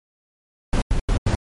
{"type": "noise bursts", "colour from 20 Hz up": "brown", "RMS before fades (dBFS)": -18, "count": 4, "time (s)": [0.73, 1.352], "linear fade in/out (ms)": 2, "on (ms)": 88, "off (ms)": 90, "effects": ["MP3 48 kbps"]}